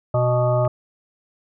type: harmonic tone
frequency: 123.47 Hz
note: B2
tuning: in tune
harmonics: 1 / 3 / 5 / 7 / 9 / 10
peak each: -19 / -29 / -19 / -30 / -32 / -30 dBFS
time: 0.14-0.68 s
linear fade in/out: 5 ms
type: clicks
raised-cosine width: 0.5 ms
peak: -25 dBFS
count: 2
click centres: 0.65 / 0.653 s
effects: none